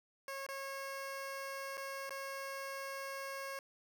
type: tone with dropouts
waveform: 15% pulse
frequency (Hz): 545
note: C#5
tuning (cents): -29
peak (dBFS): -35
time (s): 0.28-3.59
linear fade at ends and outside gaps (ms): 1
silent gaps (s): 0.465-0.488 / 1.771-1.777 / 2.094-2.106
effects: none